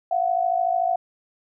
sine tone pair together, 686.5 / 740 Hz, F5 / F#5, -30 / 0 cents, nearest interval minor second, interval 130 cents, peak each -22 dBFS, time 0.11-0.96 s, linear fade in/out 5 ms, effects none

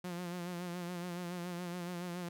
sawtooth tone with vibrato, 176.2 Hz, F3, 16 cents sharp, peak -35 dBFS, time 0.04-2.29 s, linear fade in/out 5 ms, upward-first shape sine, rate 7.1 Hz, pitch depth 48 cents each way, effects none

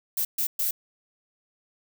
violet noise bursts at uneven times, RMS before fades -26 dBFS, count 3, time 0.17-0.25 / 0.38-0.47 / 0.59-0.71 s, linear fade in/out 5 ms, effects none

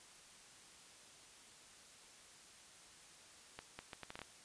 accelerating click train, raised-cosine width 0.3 ms, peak -30 dBFS, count 8, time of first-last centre 3.59-4.217 s, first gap 200 ms, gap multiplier 0.71, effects white hiss -60 dBFS RMS until 4.44 s + resampled to 22050 Hz

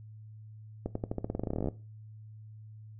accelerating click train, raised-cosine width 2 ms, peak -19 dBFS, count 21, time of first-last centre 0.86-1.686 s, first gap 94 ms, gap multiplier 0.9, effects noise-tail reverb RT60 0.3 s tail -17 dB re dry + added 108 Hz sine -46 dBFS peak until 2.99 s

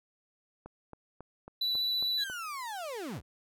click train, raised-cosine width 1 ms, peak -31 dBFS, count 7, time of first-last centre 0.66-2.299 s, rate 3.66 Hz
triangle tone with vibrato, 3962 Hz, B7, 5 cents sharp, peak -27 dBFS, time 1.61-2.24 s, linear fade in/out 5 ms, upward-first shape sine, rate 15 Hz, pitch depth 12 cents each way
35% pulse linear sweep, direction down, 1736 to 43.72 Hz, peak -35 dBFS, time 2.17-3.22 s, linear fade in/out 50 ms
effects none

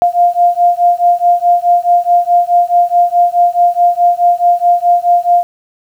sine beating tone pair, 698.5 / 703.2 Hz, F5 / F5, 0 / +12 cents, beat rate 4.7 Hz, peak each -10 dBFS, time 0.02-5.43 s, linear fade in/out 0 ms, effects 7-bit

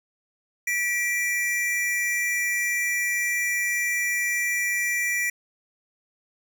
square tone pair together, 1950.3 / 2349 Hz, B6 / D7, -22 / 0 cents, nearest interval minor third, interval 322 cents, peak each -26 / -27 dBFS, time 0.67-5.3 s, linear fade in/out 5 ms, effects 10-bit

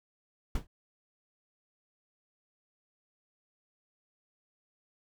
brown noise with exponential decay, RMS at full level -25 dBFS, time 0.55-0.67 s, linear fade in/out 5 ms, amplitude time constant 25 ms, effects none

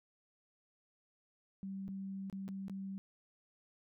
sine tone with dropouts, 193.8 Hz, G3, 20 cents flat, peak -40 dBFS, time 1.63-2.98 s, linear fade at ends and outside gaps 0 ms, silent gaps 1.88-1.888 / 2.299-2.327 / 2.48-2.488 / 2.682-2.697 s, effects none

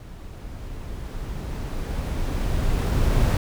brown noise with level ramp, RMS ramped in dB -39 to -18 dBFS, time 0-3.37 s, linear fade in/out 2 ms, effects none

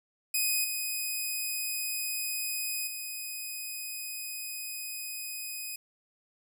5% pulse tone with level steps, 2504 Hz, D#7, 10 cents sharp, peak -17 / -22 / -27 dBFS, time 0.34-5.76 s, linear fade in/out 5 ms, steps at 0.64 / 2.87 s, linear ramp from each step 5 ms, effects none

